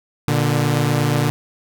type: tone pair together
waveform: sawtooth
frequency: 119 / 147.48 Hz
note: A#2 / D3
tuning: +36 / +8 cents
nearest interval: major third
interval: 372 cents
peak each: -15 / -14 dBFS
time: 0.28-1.3 s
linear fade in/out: 0 ms
effects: none